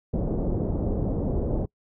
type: low-pass noise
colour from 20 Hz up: pink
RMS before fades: -26 dBFS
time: 0.13-1.66 s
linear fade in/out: 10 ms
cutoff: 580 Hz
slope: 24 dB/octave
effects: noise-tail reverb RT60 0.1 s tail -24 dB re dry